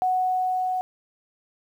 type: tone with level ramp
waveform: sine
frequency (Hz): 740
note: F#5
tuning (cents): 0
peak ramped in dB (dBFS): -19 to -23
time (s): 0.02-0.81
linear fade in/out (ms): 0
effects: 9-bit